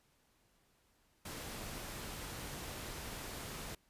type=noise; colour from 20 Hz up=pink; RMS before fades=-45 dBFS; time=1.25-3.75 s; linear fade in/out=5 ms; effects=pink hiss -73 dBFS RMS until 3.89 s + resampled to 32000 Hz